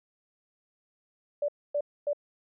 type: tone bursts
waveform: sine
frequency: 582 Hz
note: D5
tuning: 16 cents flat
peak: -25 dBFS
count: 3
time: 1.42-2.132 s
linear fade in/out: 5 ms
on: 64 ms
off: 260 ms
effects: none